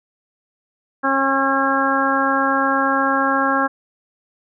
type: harmonic tone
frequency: 271.4 Hz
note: C#4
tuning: 36 cents flat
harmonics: 1 / 2 / 3 / 4 / 5 / 6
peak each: -22 / -24 / -23 / -21 / -22 / -22 dBFS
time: 1.03-3.68 s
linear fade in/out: 20 ms
effects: none